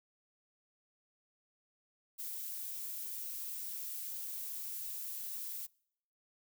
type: noise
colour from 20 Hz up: violet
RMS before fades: -42 dBFS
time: 2.18-5.67 s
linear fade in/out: 20 ms
effects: noise-tail reverb RT60 0.7 s tail -26 dB re dry